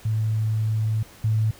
sine tone pair in turn, 109.4 / 109.4 Hz, A2 / A2, -9 / -9 cents, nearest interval unison, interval 0 cents, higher neither, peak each -20 / -18 dBFS, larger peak second, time 0.05-1.03 / 1.24-1.51 s, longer first, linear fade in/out 5 ms, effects pink hiss -48 dBFS RMS until 1.59 s

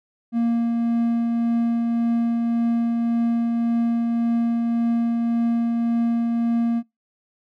triangle tone with tremolo, 233.1 Hz, A#3, in tune, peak -15 dBFS, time 0.32-6.83 s, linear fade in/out 50 ms, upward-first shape triangle, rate 1.8 Hz, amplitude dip 25%, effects noise-tail reverb RT60 0.2 s tail -24 dB re dry

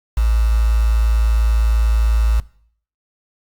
sine tone with quantisation, 55.7 Hz, A1, 22 cents sharp, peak -12 dBFS, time 0.17-2.4 s, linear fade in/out 5 ms, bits 5, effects noise-tail reverb RT60 0.6 s tail -21 dB re dry + Opus 48 kbps

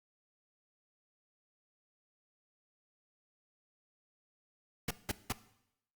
pink noise bursts, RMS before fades -34 dBFS, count 3, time 4.88-5.324 s, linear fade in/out 5 ms, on 28 ms, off 180 ms, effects noise-tail reverb RT60 0.8 s tail -17 dB re dry + Opus 48 kbps

